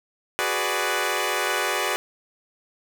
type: chord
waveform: 10% pulse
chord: G# half-diminished seventh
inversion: third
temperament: equal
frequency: 370 / 415.3 / 493.9 / 587.3 Hz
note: F#4 / G#4 / B4 / D5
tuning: 0 / 0 / 0 / 0 cents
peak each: -20 dBFS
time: 0.39-1.96 s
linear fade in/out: 0 ms
effects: none